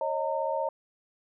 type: tone cluster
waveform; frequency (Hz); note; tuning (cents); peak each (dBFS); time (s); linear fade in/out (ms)
sine; 547 / 623 / 914; C#5 / D#5 / A#5; -23 / +2 / -34; -31; 0.01-0.69; 2
effects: none